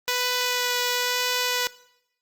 5% pulse tone with vibrato, 493.9 Hz, B4, in tune, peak -11 dBFS, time 0.08-1.67 s, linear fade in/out 0 ms, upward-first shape sine, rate 1 Hz, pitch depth 9 cents each way, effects noise-tail reverb RT60 0.8 s tail -20 dB re dry + Opus 32 kbps

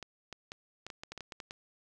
clicks, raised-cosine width 0.2 ms, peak -25 dBFS, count 12, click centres 0.027 / 0.327 / 0.519 / 0.866 / 0.902 / 1.035 / 1.12 / 1.177 / 1.207 / 1.322 / 1.402 / 1.509 s, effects none

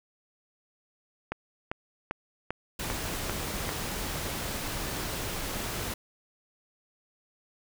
click train, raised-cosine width 0.5 ms, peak -16 dBFS, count 7, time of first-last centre 1.32-3.692 s, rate 2.53 Hz
pink noise, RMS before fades -34 dBFS, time 2.79-5.94 s, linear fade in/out 5 ms
effects none

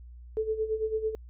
sine tone with tremolo, 437.3 Hz, A4, 11 cents flat, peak -24 dBFS, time 0.37-1.15 s, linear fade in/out 0 ms, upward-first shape sine, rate 9 Hz, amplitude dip 75%, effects added 60 Hz sine -44 dBFS peak until 1.29 s

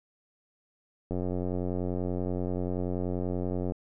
click train, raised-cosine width 2 ms, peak -19 dBFS, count 237, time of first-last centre 1.11-3.721 s, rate 90.4 Hz, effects none

